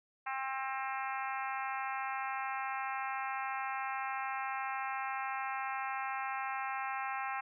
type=harmonic tone; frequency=266.1 Hz; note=C4; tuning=29 cents sharp; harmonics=3 / 4 / 5 / 6 / 7 / 8 / 9 / 10; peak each=-39 / -41 / -43 / -45 / -46 / -47 / -48 / -49 dBFS; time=0.26-7.41 s; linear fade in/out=10 ms; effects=none